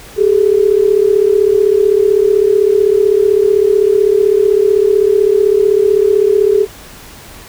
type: tone pair together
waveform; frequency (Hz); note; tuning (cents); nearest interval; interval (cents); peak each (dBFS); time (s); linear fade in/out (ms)
sine; 392 / 427.8; G4 / A4; 0 / -49; major second; 151; -10; 0.16-6.67; 50
effects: pink hiss -35 dBFS RMS until 7.48 s